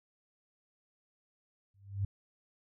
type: tone with exponential growth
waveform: sine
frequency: 99 Hz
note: G2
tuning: 18 cents sharp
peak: -27 dBFS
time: 1.74-2.05 s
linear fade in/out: 5 ms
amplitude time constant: 66 ms
effects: none